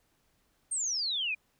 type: exponential sweep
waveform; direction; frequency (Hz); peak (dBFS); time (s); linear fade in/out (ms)
sine; down; 8870 to 2375; -29; 0.71-1.35; 10
effects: pink hiss -72 dBFS RMS until 1.59 s